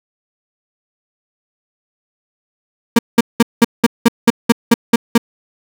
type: tone bursts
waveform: 35% pulse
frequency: 233.1 Hz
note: A#3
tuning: in tune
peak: -3 dBFS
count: 11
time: 2.96-5.179 s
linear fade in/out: 5 ms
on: 29 ms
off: 190 ms
effects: none